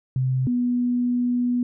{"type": "tone pair in turn", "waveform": "sine", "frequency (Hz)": [129.7, 244.8], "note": ["C3", "B3"], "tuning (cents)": [-15, -15], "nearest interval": "major seventh", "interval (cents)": 1100, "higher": "second", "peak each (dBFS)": -19, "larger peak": "neither", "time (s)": [[0.16, 0.47], [0.47, 1.63]], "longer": "second", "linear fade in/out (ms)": 2, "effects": []}